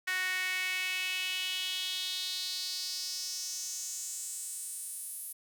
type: tone with high-pass filter sweep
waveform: sawtooth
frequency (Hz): 370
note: F#4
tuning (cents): 0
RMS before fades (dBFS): -36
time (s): 0.07-5.33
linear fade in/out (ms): 10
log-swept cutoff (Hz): 1800 to 11000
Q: 3.9
effects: none